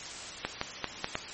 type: clicks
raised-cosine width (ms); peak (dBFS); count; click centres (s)
0.3; -13; 5; 0.45 / 0.614 / 0.843 / 1.044 / 1.154
effects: white hiss -41 dBFS RMS until 1.33 s + MP3 32 kbps

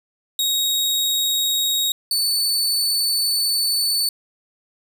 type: tone pair in turn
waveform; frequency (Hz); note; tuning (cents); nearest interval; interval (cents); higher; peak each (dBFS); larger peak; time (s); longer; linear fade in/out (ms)
sawtooth; 3775 / 4489; A#7 / C#8; +21 / +21; minor third; 300; second; -15; neither; 0.39-1.92 / 2.11-4.09; second; 2
effects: none

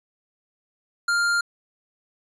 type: tone with tanh clipping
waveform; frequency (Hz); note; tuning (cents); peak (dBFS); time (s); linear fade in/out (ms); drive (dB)
sine; 1400; F6; +4; -21; 1.08-1.41; 5; 18
effects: resampled to 22050 Hz

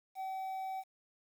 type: tone with quantisation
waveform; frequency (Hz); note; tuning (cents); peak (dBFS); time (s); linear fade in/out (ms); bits
triangle; 763; G5; -47; -35; 0.15-0.84; 50; 10
effects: none

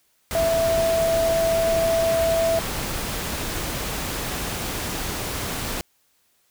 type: tone in noise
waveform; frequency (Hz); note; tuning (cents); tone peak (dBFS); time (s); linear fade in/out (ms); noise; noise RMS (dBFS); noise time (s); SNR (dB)
sine; 661; E5; +5; -18; 0.35-2.59; 0; pink; -28; 0.31-5.81; +7
effects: white hiss -65 dBFS RMS until 6.5 s

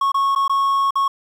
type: tone with dropouts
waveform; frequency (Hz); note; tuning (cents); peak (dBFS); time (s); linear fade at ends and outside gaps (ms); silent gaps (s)
triangle; 1100; C#6; -14; -13; 0.01-1.08; 5; 0.119-0.143 / 0.351-0.359 / 0.48-0.495 / 0.908-0.955
effects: 8-bit

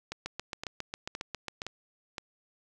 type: two click trains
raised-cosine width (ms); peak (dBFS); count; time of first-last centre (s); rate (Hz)
0.2; -19 / -18; 5 / 11; 0.12-2.182 / 0.26-1.619; 1.94 / 7.36
effects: none

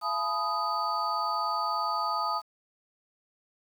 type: tone cluster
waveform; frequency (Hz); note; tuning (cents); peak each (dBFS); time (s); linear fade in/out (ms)
sine; 680 / 857 / 994 / 1245 / 4562; F5 / A5 / B5 / D#6 / C#8; -46 / -46 / +11 / +1 / +49; -37 / -33 / -36 / -29 / -38; 0.01-2.42; 50
effects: 9-bit

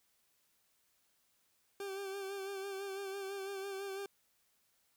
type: tone with vibrato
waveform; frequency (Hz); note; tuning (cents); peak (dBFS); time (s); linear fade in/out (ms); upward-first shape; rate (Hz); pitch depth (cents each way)
40% pulse; 392; G4; 0; -39; 1.8-4.06; 2; sine; 6; 38
effects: white hiss -75 dBFS RMS until 4.96 s

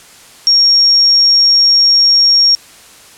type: tone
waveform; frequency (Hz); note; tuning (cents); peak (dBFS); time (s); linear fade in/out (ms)
sine; 5560; F8; -9; -5; 0.47-2.55; 0
effects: white hiss -39 dBFS RMS until 3.17 s + low-pass 10000 Hz 12 dB/octave

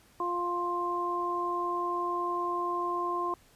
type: harmonic tone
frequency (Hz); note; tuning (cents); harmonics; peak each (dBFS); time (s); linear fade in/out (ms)
350.6; F4; +7; 1 / 2 / 3; -34 / -38 / -30; 0.2-3.34; 2
effects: pink hiss -61 dBFS RMS until 3.55 s + resampled to 32000 Hz

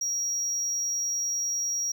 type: tone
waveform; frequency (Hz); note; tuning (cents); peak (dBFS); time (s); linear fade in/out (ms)
triangle; 5670; F8; +25; -25; 0.01-1.92; 5
effects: 11-bit

